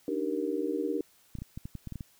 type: chord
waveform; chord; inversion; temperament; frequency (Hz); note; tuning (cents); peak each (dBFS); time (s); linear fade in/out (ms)
sine; Eb major seventh; third; just; 291.7 / 311.1 / 388.9 / 466.7; D4 / Eb4 / G4 / Bb4; -12 / 0 / -14 / +2; -34; 0.08-1.01; 2
type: clicks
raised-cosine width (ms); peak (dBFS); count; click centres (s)
5; -26; 10; 1.353 / 1.387 / 1.42 / 1.575 / 1.655 / 1.753 / 1.873 / 1.923 / 1.957 / 2.008
effects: white hiss -63 dBFS RMS until 2.19 s